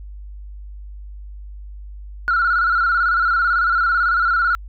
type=tone with vibrato; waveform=sine; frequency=1396.9 Hz; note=F6; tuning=in tune; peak=-13 dBFS; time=2.28-4.55 s; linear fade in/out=0 ms; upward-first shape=square; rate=18 Hz; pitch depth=60 cents each way; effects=tanh soft clip ceiling -11 dBFS + added 50 Hz sine -32 dBFS peak until 4.68 s